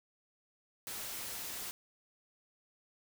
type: noise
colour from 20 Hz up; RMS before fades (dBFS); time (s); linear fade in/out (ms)
white; -42; 0.87-1.71; 0
effects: none